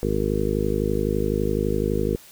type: harmonic tone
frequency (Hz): 51.91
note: G#1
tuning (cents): 0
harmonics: 1 / 2 / 3 / 4 / 5 / 6 / 7 / 8 / 9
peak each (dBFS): -28 / -30 / -30 / -29 / -31 / -33 / -28 / -28 / -28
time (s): 0.03-2.16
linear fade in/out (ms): 0
effects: white hiss -48 dBFS RMS until 2.31 s